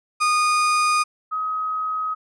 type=tone pair in turn; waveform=35% pulse / sine; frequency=1229 / 1265.7 Hz; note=D#6 / D#6; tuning=-22 / +29 cents; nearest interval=minor second; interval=51 cents; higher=second; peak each=-15 / -22 dBFS; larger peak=first; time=0.2-1.04 / 1.31-2.15 s; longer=neither; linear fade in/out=20 ms; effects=resampled to 24000 Hz